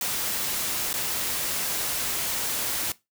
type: noise with dropouts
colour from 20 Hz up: white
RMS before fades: -28 dBFS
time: 0.01-2.92 s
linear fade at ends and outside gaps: 2 ms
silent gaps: 0.93-0.939 s
effects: noise-tail reverb RT60 0.2 s tail -19 dB re dry